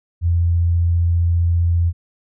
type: tone with vibrato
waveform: sine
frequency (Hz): 85.4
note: F2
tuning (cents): -38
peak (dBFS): -13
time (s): 0.21-1.93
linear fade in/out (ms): 50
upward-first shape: triangle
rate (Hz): 15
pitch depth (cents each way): 10
effects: none